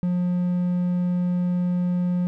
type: tone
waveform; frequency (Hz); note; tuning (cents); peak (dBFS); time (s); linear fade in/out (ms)
triangle; 178.2; F3; +35; -18; 0.03-2.27; 0
effects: none